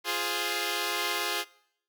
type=chord; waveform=5% pulse; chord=F minor; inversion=none; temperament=equal; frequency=349.2 / 415.3 / 523.3 Hz; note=F4 / Ab4 / C5; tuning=0 / 0 / 0 cents; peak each=-21 / -20 / -24 dBFS; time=0.04-1.45 s; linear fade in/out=50 ms; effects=noise-tail reverb RT60 0.7 s tail -22 dB re dry